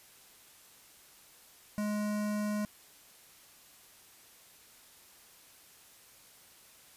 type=tone with notch filter; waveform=square; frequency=209.2 Hz; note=G#3; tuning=13 cents sharp; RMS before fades=-33 dBFS; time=1.78-2.65 s; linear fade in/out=0 ms; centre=3400 Hz; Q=1.3; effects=white hiss -58 dBFS RMS until 6.96 s + resampled to 32000 Hz